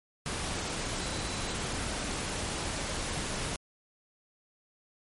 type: tone in noise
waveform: sine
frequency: 4002 Hz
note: B7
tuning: 22 cents sharp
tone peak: -45 dBFS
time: 1.01-1.54 s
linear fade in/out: 0 ms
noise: pink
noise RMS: -34 dBFS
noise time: 0.26-3.56 s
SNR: -14 dB
effects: MP3 48 kbps